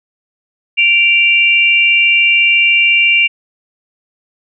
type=tone pair together; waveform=sine; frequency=2346 / 2780 Hz; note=D7 / F7; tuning=-2 / -9 cents; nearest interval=minor third; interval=293 cents; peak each=-10 dBFS; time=0.77-3.28 s; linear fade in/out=20 ms; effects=none